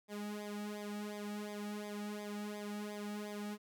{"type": "tone with flanger", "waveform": "sawtooth", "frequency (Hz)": 207.7, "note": "G#3", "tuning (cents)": 0, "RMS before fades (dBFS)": -43, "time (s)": [0.08, 3.58], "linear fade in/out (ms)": 50, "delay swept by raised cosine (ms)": [0.7, 2], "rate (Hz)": 2.8, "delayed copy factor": -0.9, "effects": []}